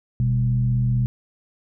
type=tone with frequency modulation; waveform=sine; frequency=123.47 Hz; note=B2; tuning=in tune; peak=-17 dBFS; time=0.2-1.06 s; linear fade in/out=0 ms; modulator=75.5 Hz; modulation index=0.54; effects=none